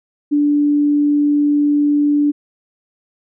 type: tone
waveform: sine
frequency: 292.1 Hz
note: D4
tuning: 9 cents flat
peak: -11 dBFS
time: 0.31-2.32 s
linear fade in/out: 20 ms
effects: none